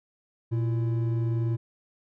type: tone pair together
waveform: triangle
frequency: 118.23 / 334.4 Hz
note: A#2 / E4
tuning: +25 / +25 cents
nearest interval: octave + tritone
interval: 1800 cents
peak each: -22 / -33 dBFS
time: 0.51-1.57 s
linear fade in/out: 20 ms
effects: none